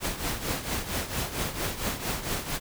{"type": "noise with tremolo", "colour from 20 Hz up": "pink", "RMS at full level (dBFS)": -28, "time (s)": [0, 2.6], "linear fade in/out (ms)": 50, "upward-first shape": "triangle", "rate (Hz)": 4.4, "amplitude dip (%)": 75, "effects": []}